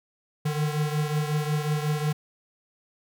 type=beating tone pair; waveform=square; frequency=149.3 / 154.8 Hz; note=D3 / D#3; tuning=+29 / -9 cents; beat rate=5.5 Hz; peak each=-26 / -31 dBFS; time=0.45-2.13 s; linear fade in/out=10 ms; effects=none